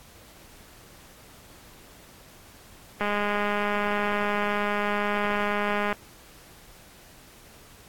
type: click train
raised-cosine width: 0.5 ms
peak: -12 dBFS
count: 602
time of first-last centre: 3.01-5.927 s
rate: 206 Hz
effects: pink hiss -51 dBFS RMS until 7.88 s + AAC 64 kbps